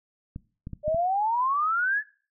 clicks, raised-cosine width 5 ms, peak -23 dBFS, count 5, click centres 0.361 / 0.671 / 0.733 / 0.88 / 0.946 s
sine exponential sweep, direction up, 589 to 1760 Hz, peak -22 dBFS, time 0.83-2.03 s, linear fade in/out 50 ms
effects noise-tail reverb RT60 0.4 s tail -20 dB re dry

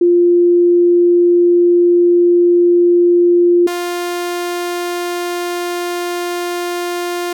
sine / sawtooth tone pair in turn, 349.2 / 351.1 Hz, F4 / F4, 0 / +9 cents, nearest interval unison, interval 9 cents, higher second, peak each -7 / -14 dBFS, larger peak first, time 0.01-3.67 / 3.67-7.33 s, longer neither, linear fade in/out 5 ms, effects none

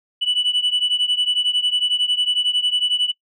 sine beating tone pair, 2960 / 2971 Hz, F#7 / F#7, 0 / +6 cents, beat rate 11 Hz, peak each -17 / -19 dBFS, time 0.21-3.12 s, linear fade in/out 20 ms, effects noise-tail reverb RT60 0.1 s tail -23 dB re dry + tanh soft clip ceiling -13 dBFS

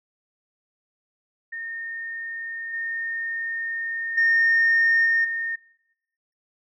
sine tone with level steps, 1831 Hz, A#6, 32 cents flat, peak -30 / -26 / -15 / -17 / -25 dBFS, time 1.52-5.56 s, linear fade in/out 10 ms, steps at 2.73 / 4.17 / 5.05 / 5.24 s, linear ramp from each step 10 ms, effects noise-tail reverb RT60 0.9 s tail -20 dB re dry + tanh soft clip ceiling -12 dBFS

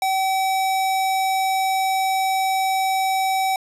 square tone, 765 Hz, G5, 42 cents flat, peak -19 dBFS, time 0.02-3.56 s, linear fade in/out 2 ms, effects resampled to 32000 Hz

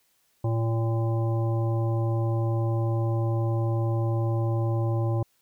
harmonic tone, 113.9 Hz, A#2, 40 cents flat, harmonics 1 / 3 / 5 / 7 / 9, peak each -23 / -32 / -35 / -38 / -42 dBFS, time 0.44-5.23 s, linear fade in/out 5 ms, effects white hiss -68 dBFS RMS until 5.41 s

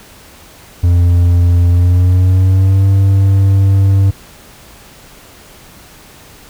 triangle tone with pitch glide, 87.31 to 97.44 Hz, F2 to G2, 0 to -10 cents, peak -4 dBFS, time 0.83-4.11 s, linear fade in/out 10 ms, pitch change +190 cents, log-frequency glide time 1.68-2.86 s, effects pink hiss -39 dBFS RMS until 6.49 s

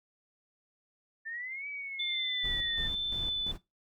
sine exponential two-way sweep, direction up then down, 1778 to 2300 to 1802 Hz, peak -37 dBFS, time 1.25-2.88 s, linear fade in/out 20 ms, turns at 1.68 s
sine tone with vibrato, 3516 Hz, A7, 2 cents flat, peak -30 dBFS, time 1.99-3.52 s, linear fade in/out 10 ms, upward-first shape sine, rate 1.2 Hz, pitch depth 10 cents each way
brown noise with tremolo, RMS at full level -39 dBFS, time 2.43-3.58 s, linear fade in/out 20 ms, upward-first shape square, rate 2.9 Hz, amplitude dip 75%
effects noise-tail reverb RT60 0.2 s tail -17 dB re dry

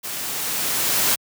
white noise with level ramp, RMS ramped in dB -30 to -18 dBFS, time 0.03-1.16 s, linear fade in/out 20 ms, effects high-pass 100 Hz 12 dB/octave

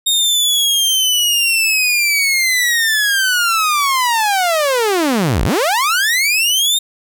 sawtooth linear two-way sweep, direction down then up, 3715 to 35.86 to 3715 Hz, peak -9 dBFS, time 0.06-6.79 s, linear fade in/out 10 ms, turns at 5.44 s, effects none

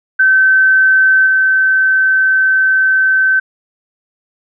sine tone with level steps, 1538 Hz, G6, 33 cents flat, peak -6 / -8 dBFS, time 0.19-3.4 s, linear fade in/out 10 ms, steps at 1.26 s, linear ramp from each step 10 ms, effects none

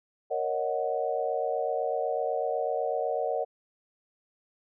sine chord, D# minor seventh, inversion second, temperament equal, 466.2 / 554.4 / 622.3 / 740 Hz, A#4 / C#5 / D#5 / F#5, 0 / 0 / 0 / 0 cents, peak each -32 dBFS, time 0.3-3.45 s, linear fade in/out 20 ms, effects none

